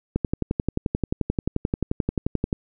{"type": "click train", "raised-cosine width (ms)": 3, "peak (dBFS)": -9, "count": 28, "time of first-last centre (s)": [0.16, 2.528], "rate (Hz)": 11.4, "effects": []}